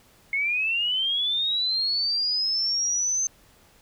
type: linear sweep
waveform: sine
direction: up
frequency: 2160 to 6270 Hz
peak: -22 dBFS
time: 0.33-3.27 s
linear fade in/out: 2 ms
effects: pink hiss -57 dBFS RMS until 3.81 s